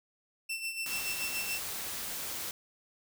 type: tone with tremolo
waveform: sawtooth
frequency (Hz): 2684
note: E7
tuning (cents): +31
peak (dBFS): -29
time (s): 0.49-1.59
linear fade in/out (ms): 10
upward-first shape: sine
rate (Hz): 7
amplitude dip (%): 60
type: noise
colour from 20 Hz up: white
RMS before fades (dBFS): -38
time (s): 0.86-2.51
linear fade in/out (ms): 2
effects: none